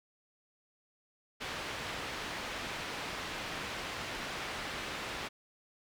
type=low-pass noise; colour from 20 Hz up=white; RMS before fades=-40 dBFS; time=1.4-5.29 s; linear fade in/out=20 ms; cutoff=2800 Hz; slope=12 dB/octave; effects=none